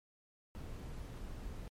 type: noise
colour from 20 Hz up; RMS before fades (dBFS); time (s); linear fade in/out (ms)
brown; -45; 0.55-1.68; 0
effects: MP3 64 kbps